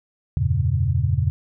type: chord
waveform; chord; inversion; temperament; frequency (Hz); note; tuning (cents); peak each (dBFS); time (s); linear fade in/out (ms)
sine; E diminished seventh; none; equal with one note detuned; 82.41 / 95.65 / 116.54 / 138.59; E2 / G2 / Bb2 / Db3; 0 / -42 / 0 / 0; -23; 0.37-1.3; 0
effects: none